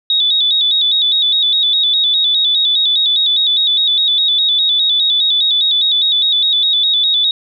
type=tone with vibrato; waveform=sine; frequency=3624 Hz; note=A#7; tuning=50 cents flat; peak=-10 dBFS; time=0.1-7.31 s; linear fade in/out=2 ms; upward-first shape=square; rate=4.9 Hz; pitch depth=69 cents each way; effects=none